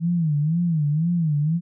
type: tone with vibrato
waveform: sine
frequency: 159.6 Hz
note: D#3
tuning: 44 cents sharp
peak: -18 dBFS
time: 0-1.61 s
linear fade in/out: 50 ms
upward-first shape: sine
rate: 2 Hz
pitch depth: 160 cents each way
effects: none